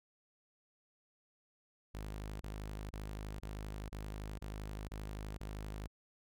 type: tone bursts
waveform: sawtooth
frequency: 51.91 Hz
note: G#1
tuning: in tune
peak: -38 dBFS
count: 8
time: 1.94-5.875 s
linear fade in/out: 10 ms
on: 470 ms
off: 25 ms
effects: none